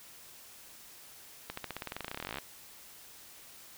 accelerating click train, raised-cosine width 0.3 ms, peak -21 dBFS, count 26, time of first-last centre 1.5-2.385 s, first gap 74 ms, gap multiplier 0.93, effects white hiss -53 dBFS RMS until 3.77 s

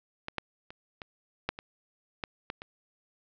clicks, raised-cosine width 0.3 ms, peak -19 / -14 / -28 / -24 / -12 / -24 / -16 / -18 / -25 dBFS, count 9, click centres 0.284 / 0.383 / 0.705 / 1.018 / 1.49 / 1.589 / 2.238 / 2.501 / 2.619 s, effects low-pass 5000 Hz 12 dB/octave

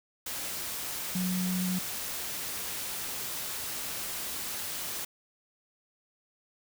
sine tone in noise, 183.1 Hz, F#3, 18 cents flat, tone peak -28 dBFS, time 1.15-1.79 s, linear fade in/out 5 ms, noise white, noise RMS -36 dBFS, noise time 0.26-5.05 s, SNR +5 dB, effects none

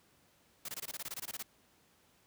white noise bursts, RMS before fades -41 dBFS, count 14, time 0.65-1.427 s, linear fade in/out 5 ms, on 36 ms, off 21 ms, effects pink hiss -68 dBFS RMS until 2.26 s + high-pass 80 Hz 12 dB/octave

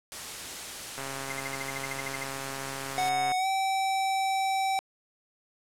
white noise, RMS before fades -38 dBFS, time 0.12-3.09 s, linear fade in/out 0 ms
click train, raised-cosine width 0.5 ms, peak -22 dBFS, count 319, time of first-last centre 0.98-3.318 s, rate 136 Hz
triangle tone bursts, 2088 Hz, C7, 4 cents flat, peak -31 dBFS, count 13, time 1.3-2.236 s, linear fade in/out 5 ms, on 24 ms, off 52 ms
square tone with pitch glide, 740 to 771.4 Hz, F#5 to G5, 0 to -28 cents, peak -26 dBFS, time 2.98-4.79 s, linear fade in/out 0 ms, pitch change +72 cents, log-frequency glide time 3.37-3.47 s
effects low-pass 10000 Hz 12 dB/octave

